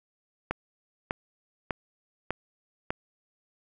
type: click train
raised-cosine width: 0.5 ms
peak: -13 dBFS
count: 5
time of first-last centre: 0.51-2.905 s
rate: 1.67 Hz
effects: none